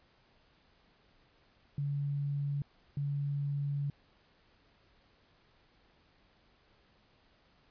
sine tone bursts at uneven times, 142.4 Hz, C#3, 47 cents sharp, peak -31 dBFS, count 2, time 1.78-2.62 / 2.97-3.9 s, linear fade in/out 2 ms, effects pink hiss -67 dBFS RMS until 7.7 s + resampled to 11025 Hz

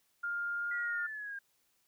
sine tone with pitch glide, 1406 to 1422.3 Hz, F6 to F6, +11 to +31 cents, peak -33 dBFS, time 0.23-1.07 s, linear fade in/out 10 ms, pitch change +20 cents, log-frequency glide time 0.56-0.82 s
sine exponential sweep, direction down, 1975.5 to 1600 Hz, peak -39 dBFS, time 0.71-1.39 s, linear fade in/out 5 ms
effects white hiss -74 dBFS RMS until 1.87 s

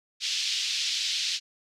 pink band-pass noise, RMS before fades -29 dBFS, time 0.2-1.4 s, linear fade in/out 50 ms, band 3000 to 5500 Hz, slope 24 dB/octave, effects none

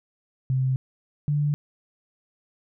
sine tone pair in turn, 130.8 / 146.82 Hz, C3 / D3, 0 / 0 cents, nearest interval major second, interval 200 cents, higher second, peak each -20 dBFS, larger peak neither, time 0.5-0.76 / 1.28-1.54 s, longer neither, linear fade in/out 0 ms, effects none

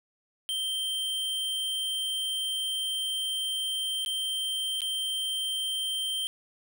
square tone with dropouts, 3137 Hz, G7, 1 cent sharp, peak -29 dBFS, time 0.49-6.27 s, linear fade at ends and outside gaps 0 ms, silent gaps 4.049-4.061 / 4.806-4.818 s, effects none

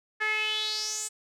sawtooth tone with band-pass filter sweep, 430 Hz, A4, 40 cents flat, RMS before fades -30 dBFS, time 0.2-1.09 s, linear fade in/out 20 ms, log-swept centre 1800 to 8200 Hz, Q 5.7, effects none

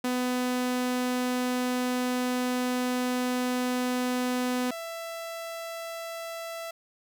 sawtooth tone pair in turn, 250 / 665.1 Hz, B3 / E5, +21 / +15 cents, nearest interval octave + perfect fourth, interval 1694 cents, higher second, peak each -22 / -31 dBFS, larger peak first, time 0.04-4.71 / 4.71-6.71 s, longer first, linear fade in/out 5 ms, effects none

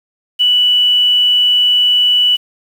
sine tone with quantisation, 2960 Hz, F#7, in tune, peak -8 dBFS, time 0.39-2.37 s, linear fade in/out 20 ms, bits 6, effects none

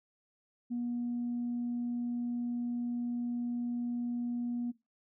sine tone, 240.6 Hz, B3, 45 cents flat, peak -31 dBFS, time 0.7-4.72 s, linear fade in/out 20 ms, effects noise-tail reverb RT60 0.2 s tail -17 dB re dry + tanh soft clip ceiling -28 dBFS

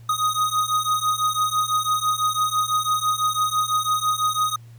square beating tone pair, 1244.5 / 1250.5 Hz, D#6 / D#6, 0 / +8 cents, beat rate 6 Hz, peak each -24 / -23 dBFS, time 0.09-4.56 s, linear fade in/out 5 ms, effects added 116 Hz sine -41 dBFS peak until 4.78 s + pink hiss -58 dBFS RMS until 4.78 s

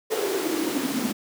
pink noise with high-pass filter sweep, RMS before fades -26 dBFS, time 0.1-1.13 s, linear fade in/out 20 ms, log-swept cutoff 450 to 220 Hz, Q 9.6, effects none

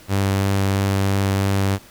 sawtooth tone with vibrato, 98 Hz, G2, in tune, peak -13 dBFS, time 0.08-1.79 s, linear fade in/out 50 ms, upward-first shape sine, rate 3 Hz, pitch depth 8 cents each way, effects pink hiss -46 dBFS RMS until 1.9 s

